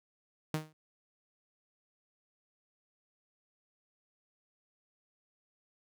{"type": "tone with exponential decay", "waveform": "sawtooth", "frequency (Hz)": 155.56, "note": "D#3", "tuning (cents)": 0, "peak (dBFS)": -24, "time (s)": [0.54, 0.73], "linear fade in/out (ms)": 2, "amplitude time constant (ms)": 41, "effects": []}